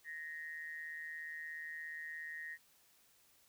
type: tone with amplitude modulation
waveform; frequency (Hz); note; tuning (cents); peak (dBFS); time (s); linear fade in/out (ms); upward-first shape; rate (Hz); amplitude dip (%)
sine; 1864.7; A#6; 0; -40; 0.04-2.58; 50; sine; 157; 70
effects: white hiss -69 dBFS RMS until 3.48 s